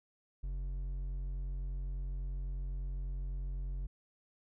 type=tone with hard clipping; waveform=triangle; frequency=45.9 Hz; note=F#1; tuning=13 cents flat; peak=-37 dBFS; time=0.43-3.87 s; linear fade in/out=10 ms; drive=9 dB; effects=none